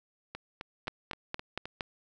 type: two click trains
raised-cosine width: 0.3 ms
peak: -17 / -23 dBFS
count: 5 / 6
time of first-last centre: 0.88-1.808 / 0.35-1.655 s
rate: 4.31 / 3.83 Hz
effects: none